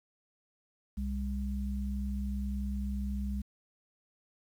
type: tone pair together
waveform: sine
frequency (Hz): 63.86 / 202.1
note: C2 / G#3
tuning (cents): -41 / -47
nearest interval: octave + minor sixth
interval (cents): 1994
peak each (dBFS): -33 / -36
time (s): 0.97-3.42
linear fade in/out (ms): 10
effects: 10-bit